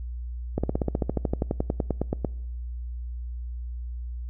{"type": "slowing click train", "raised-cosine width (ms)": 2, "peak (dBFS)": -11, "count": 21, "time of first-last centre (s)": [0.58, 2.248], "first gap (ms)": 56, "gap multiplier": 1.04, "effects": ["noise-tail reverb RT60 0.9 s tail -25 dB re dry", "added 60 Hz sine -31 dBFS peak until 4.29 s"]}